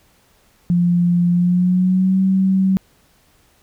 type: tone with pitch glide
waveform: sine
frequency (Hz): 174.61 to 190.41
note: F3 to F#3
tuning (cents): 0 to +50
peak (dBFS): -12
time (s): 0.7-2.77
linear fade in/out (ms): 0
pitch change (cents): +150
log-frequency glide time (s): 1.31-2.2
effects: pink hiss -56 dBFS RMS until 3.62 s